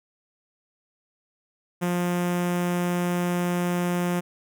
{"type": "tone with notch filter", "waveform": "sawtooth", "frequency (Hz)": 176.4, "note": "F3", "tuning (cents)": 18, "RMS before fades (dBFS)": -25, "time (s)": [1.81, 4.21], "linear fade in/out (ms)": 20, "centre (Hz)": 4300, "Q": 1.4, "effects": []}